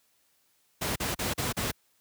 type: noise bursts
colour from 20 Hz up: pink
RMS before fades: -30 dBFS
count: 5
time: 0.81-1.716 s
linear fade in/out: 10 ms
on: 150 ms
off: 39 ms
effects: white hiss -69 dBFS RMS until 2 s + high-pass 60 Hz 12 dB/octave